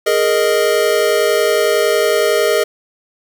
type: chord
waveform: square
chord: Ab suspended second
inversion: none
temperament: equal with one note detuned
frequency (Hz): 415.3 / 466.2 / 619.4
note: Ab4 / Bb4 / Eb5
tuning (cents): 0 / 0 / -8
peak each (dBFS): -17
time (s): 0.06-2.64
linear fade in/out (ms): 10
effects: 7-bit